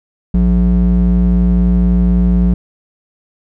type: ring-modulated tone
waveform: triangle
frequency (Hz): 117.9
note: A#2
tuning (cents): +20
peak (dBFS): -3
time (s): 0.34-2.54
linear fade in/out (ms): 5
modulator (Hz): 61.9
effects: none